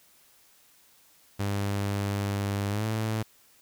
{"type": "tone with pitch glide", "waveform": "sawtooth", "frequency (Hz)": [100.5, 109.6], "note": ["G2", "A2"], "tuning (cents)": [44, -6], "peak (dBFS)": -23, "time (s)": [1.39, 3.23], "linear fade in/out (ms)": 10, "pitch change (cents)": 150, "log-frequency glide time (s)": [2.69, 2.86], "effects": ["white hiss -60 dBFS RMS until 3.61 s"]}